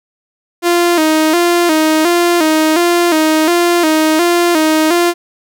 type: tone with vibrato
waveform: sawtooth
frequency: 329.6 Hz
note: E4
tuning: in tune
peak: -5 dBFS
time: 0.62-5.14 s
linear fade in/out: 50 ms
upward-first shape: square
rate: 1.4 Hz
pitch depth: 89 cents each way
effects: none